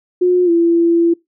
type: tone with pitch glide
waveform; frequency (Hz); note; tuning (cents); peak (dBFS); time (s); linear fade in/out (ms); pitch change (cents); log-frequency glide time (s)
sine; 360 to 337.8; F#4 to E4; -47 to +42; -9; 0.21-1.14; 10; -111; 0.45-0.5
effects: noise-tail reverb RT60 0.2 s tail -25 dB re dry